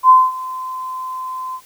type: tone with ADSR envelope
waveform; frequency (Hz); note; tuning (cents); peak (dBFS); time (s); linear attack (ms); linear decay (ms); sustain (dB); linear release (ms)
sine; 1029; C6; -29; -3; 0.03-1.61; 64; 220; -20; 65
effects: white hiss -48 dBFS RMS until 1.65 s